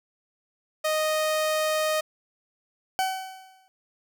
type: tone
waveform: sawtooth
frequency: 621 Hz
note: D#5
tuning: 3 cents flat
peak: -19 dBFS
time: 0.84-2.01 s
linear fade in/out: 10 ms
type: tone with exponential decay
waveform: 40% pulse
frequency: 758 Hz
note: F#5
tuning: 42 cents sharp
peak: -20 dBFS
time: 2.99-3.68 s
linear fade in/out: 0 ms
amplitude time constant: 150 ms
effects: none